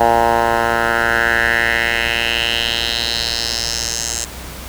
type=tone with band-pass filter sweep; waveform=10% pulse; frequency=116.54 Hz; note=A#2; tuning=in tune; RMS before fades=-17 dBFS; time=0-4.25 s; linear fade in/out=5 ms; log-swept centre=830 to 7200 Hz; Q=3.2; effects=added 63 Hz sine -32 dBFS peak until 4.68 s + pink hiss -32 dBFS RMS until 4.68 s